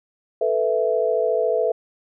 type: chord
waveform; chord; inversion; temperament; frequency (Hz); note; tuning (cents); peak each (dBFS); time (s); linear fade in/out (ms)
sine; A suspended second; none; equal; 440 / 493.9 / 659.3; A4 / B4 / E5; 0 / 0 / 0; -22; 0.41-1.72; 5
effects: none